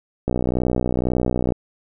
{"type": "click train", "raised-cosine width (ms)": 2, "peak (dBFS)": -7, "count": 78, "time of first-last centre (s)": [0.28, 1.522], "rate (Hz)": 62, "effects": []}